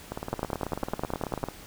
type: two click trains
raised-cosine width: 1 ms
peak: -18 / -13 dBFS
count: 26 / 12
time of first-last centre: 0.12-1.486 / 0.33-1.439 s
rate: 18.3 / 9.92 Hz
effects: pink hiss -47 dBFS RMS until 1.66 s